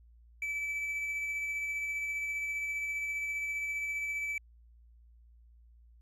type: tone with tremolo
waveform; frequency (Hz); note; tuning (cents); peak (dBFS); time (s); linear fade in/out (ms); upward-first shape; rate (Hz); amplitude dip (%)
triangle; 2308; D7; -31; -30; 0.42-4.38; 2; sine; 15; 25
effects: added 58 Hz sine -56 dBFS peak until 6.01 s + resampled to 32000 Hz